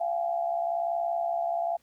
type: tone cluster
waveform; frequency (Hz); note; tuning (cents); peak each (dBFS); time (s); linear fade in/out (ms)
sine; 684 / 745 / 830; F5 / F#5 / G#5; -36 / +12 / -1; -27 / -34 / -36; 0-1.77; 10
effects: pink hiss -67 dBFS RMS until 1.82 s